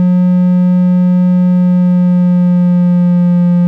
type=tone with pitch glide; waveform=triangle; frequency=180.2 to 175.68 Hz; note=F#3 to F3; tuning=-45 to +11 cents; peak=-4 dBFS; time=0-3.67 s; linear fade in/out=0 ms; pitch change=-44 cents; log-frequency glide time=1.48-3.47 s; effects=none